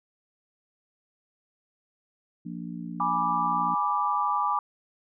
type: harmonic tone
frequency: 58.27 Hz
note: A#1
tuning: in tune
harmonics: 3 / 4 / 5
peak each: -36 / -38 / -40 dBFS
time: 2.45-3.75 s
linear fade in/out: 10 ms
type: chord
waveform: sine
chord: G# diminished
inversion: none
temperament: equal with one note detuned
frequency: 830.6 / 982.6 / 1174.7 Hz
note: G#5 / B5 / D6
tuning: 0 / -9 / 0 cents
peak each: -29 / -28 / -26 dBFS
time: 3-4.59 s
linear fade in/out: 2 ms
effects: none